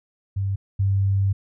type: tone pair in turn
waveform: sine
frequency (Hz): 98 / 98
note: G2 / G2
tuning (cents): 0 / 0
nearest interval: unison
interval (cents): 0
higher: neither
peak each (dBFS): -21 / -17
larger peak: second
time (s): 0.36-0.56 / 0.79-1.33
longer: second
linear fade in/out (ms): 10
effects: none